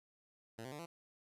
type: tone with pitch steps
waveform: 10% pulse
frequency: 113.4 / 129.51 / 147.91 / 168.93 Hz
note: A#2 / C3 / D3 / E3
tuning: -47 / -17 / +13 / +43 cents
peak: -37 dBFS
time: 0.58-0.86 s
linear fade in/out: 10 ms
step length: 70 ms
effects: resampled to 32000 Hz + 12-bit